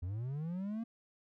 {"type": "linear sweep", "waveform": "triangle", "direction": "up", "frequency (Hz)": [83, 233.1], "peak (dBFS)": -34, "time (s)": [0.02, 0.84], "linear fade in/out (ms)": 10, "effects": []}